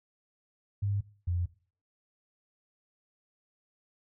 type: tone pair in turn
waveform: sine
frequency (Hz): 100.7 / 87.85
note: G2 / F2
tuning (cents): +47 / +11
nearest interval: major second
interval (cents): 236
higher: first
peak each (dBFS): -27 / -27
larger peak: neither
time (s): 0.82-1.01 / 1.27-1.46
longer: neither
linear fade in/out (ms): 10
effects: noise-tail reverb RT60 0.4 s tail -18 dB re dry